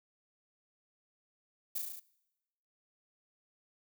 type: noise with echo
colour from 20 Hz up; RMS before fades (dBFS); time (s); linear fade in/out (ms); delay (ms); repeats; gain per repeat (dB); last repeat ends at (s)
violet; -35; 1.75-1.79; 10; 35; 6; -2; 2
effects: noise-tail reverb RT60 1.0 s tail -23 dB re dry